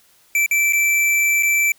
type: tone with dropouts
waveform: square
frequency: 2331 Hz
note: D7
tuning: 14 cents flat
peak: -15 dBFS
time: 0.35-1.72 s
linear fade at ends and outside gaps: 2 ms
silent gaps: 0.462-0.511 / 0.725-0.732 / 1.426-1.431 s
effects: white hiss -55 dBFS RMS until 1.78 s